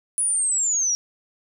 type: linear sweep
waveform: sine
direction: down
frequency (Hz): 9956 to 5588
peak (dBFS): -19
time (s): 0.18-0.95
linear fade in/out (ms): 0
effects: none